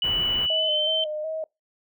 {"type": "tone with pitch glide", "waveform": "sine", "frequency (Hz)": [2962, 3095], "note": ["F#7", "G7"], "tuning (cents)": [1, -23], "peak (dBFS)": -21, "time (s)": [0.02, 1.04], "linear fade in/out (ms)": 2, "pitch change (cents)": 76, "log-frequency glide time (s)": [0.53, 0.81]}
{"type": "band-stop noise", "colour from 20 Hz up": "pink", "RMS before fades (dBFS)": -35, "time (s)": [0.03, 0.47], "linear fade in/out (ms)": 20, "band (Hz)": [3100, 16000], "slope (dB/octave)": 48}
{"type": "tone with vibrato", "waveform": "sine", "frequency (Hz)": 622.3, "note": "D#5", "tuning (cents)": 0, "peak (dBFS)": -27, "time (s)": [0.5, 1.44], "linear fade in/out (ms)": 2, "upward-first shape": "square", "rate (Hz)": 2.7, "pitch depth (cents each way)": 35}
{"effects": ["noise-tail reverb RT60 0.2 s tail -24 dB re dry"]}